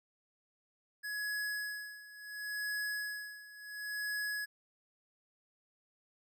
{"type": "tone with tremolo", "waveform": "square", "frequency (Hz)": 1683, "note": "G#6", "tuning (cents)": 23, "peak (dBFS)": -35, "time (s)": [1.03, 4.46], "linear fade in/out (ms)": 20, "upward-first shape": "sine", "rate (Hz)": 0.71, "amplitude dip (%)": 85, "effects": []}